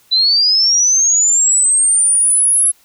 sine linear sweep, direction up, 3951 to 11000 Hz, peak -9 dBFS, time 0.11-2.72 s, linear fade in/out 20 ms, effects white hiss -52 dBFS RMS until 2.84 s

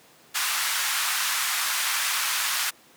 pink band-pass noise, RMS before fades -26 dBFS, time 0.34-2.71 s, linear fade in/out 20 ms, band 1100 to 16000 Hz, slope 24 dB/octave, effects pink hiss -54 dBFS RMS until 2.96 s + high-pass 200 Hz 12 dB/octave

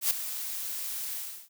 blue noise with ADSR envelope, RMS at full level -23 dBFS, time 0.01-1.49 s, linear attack 98 ms, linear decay 4 ms, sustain -12 dB, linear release 350 ms, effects none

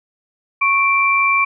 sine tone pair together, 1102.8 / 2349 Hz, C#6 / D7, -9 / 0 cents, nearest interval octave + minor second, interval 1309 cents, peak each -16 / -14 dBFS, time 0.61-1.45 s, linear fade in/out 10 ms, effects none

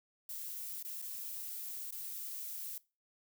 violet noise with dropouts, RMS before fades -43 dBFS, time 0.29-2.78 s, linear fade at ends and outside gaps 2 ms, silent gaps 0.827-0.848 / 1.018-1.023 / 1.908-1.924 s, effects noise-tail reverb RT60 0.3 s tail -21 dB re dry

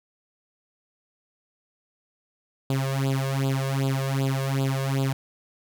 sawtooth tone with flanger, 135.2 Hz, C#3, 43 cents flat, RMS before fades -25 dBFS, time 2.7-5.13 s, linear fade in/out 2 ms, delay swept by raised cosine 0.25 to 1.85 ms, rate 2.6 Hz, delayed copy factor +0.9, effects none

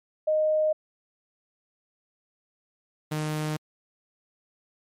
sine / sawtooth tone pair in turn, 619 / 153.46 Hz, D#5 / D#3, -9 / -24 cents, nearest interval 2 octaves, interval 2415 cents, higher first, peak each -20 / -23 dBFS, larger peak first, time 0.27-0.73 / 3.11-3.57 s, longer neither, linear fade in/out 10 ms, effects MP3 64 kbps

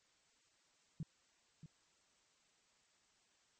sine tone with echo, 157 Hz, D#3, 16 cents sharp, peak -39 dBFS, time 1-1.03 s, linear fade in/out 2 ms, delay 630 ms, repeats 1, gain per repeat -11 dB, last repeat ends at 1.66 s, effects white hiss -74 dBFS RMS until 3.59 s + MP3 32 kbps

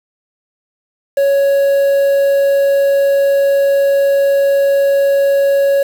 triangle tone with quantisation, 556 Hz, C#5, 5 cents sharp, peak -7 dBFS, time 1.17-5.83 s, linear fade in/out 5 ms, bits 5, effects none

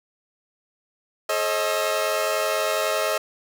sawtooth tone cluster, 430 / 539 / 629 / 1342 Hz, A4 / C#5 / D#5 / E6, -40 / -49 / +19 / +31 cents, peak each -26 / -24 / -20 / -28 dBFS, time 1.29-3.18 s, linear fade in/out 5 ms, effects none

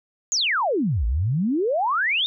sine exponential two-way sweep, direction down then up, 7040 to 53 to 3751 Hz, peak -19 dBFS, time 0.32-2.26 s, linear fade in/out 0 ms, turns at 1.06 s, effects none

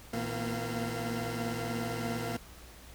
20% pulse tone cluster, 117 / 162.2 / 230.9 / 251.1 / 688 Hz, A#2 / E3 / A#3 / B3 / F5, +7 / -28 / -16 / +29 / -26 cents, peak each -32 / -38 / -33 / -36 / -37 dBFS, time 0.13-2.37 s, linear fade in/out 5 ms, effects added 60 Hz sine -53 dBFS peak until 2.94 s + pink hiss -53 dBFS RMS until 2.94 s

